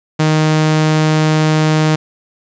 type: tone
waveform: sawtooth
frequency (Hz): 155.56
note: D#3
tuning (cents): 0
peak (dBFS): -6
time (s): 0.19-1.96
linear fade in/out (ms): 10
effects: resampled to 16000 Hz + 7-bit